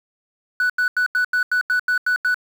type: tone bursts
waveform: sine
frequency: 1484 Hz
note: F#6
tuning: 5 cents sharp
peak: -13 dBFS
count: 10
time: 0.6-2.344 s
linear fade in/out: 2 ms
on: 97 ms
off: 86 ms
effects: tanh soft clip ceiling -15 dBFS + 7-bit